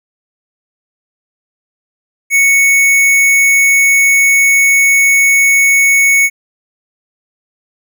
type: tone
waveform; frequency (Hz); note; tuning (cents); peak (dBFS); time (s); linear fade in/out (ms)
square; 2217; C#7; 0; -7; 2.3-6.3; 50
effects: none